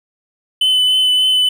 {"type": "tone with vibrato", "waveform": "triangle", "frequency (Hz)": 3021, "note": "F#7", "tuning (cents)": 35, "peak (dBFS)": -9, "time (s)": [0.61, 1.49], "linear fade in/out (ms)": 5, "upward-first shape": "triangle", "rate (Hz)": 3.4, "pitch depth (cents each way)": 16, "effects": []}